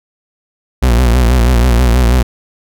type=tone with vibrato; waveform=40% pulse; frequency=60.6 Hz; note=B1; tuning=32 cents flat; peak=-6 dBFS; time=0.82-2.23 s; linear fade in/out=10 ms; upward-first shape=sine; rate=6.2 Hz; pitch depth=100 cents each way; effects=none